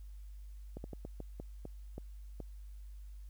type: slowing click train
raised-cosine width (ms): 2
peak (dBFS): -30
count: 9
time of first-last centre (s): 0.77-2.403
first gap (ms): 71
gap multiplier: 1.29
effects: added 50 Hz sine -46 dBFS peak until 3.29 s + white hiss -72 dBFS RMS until 3.29 s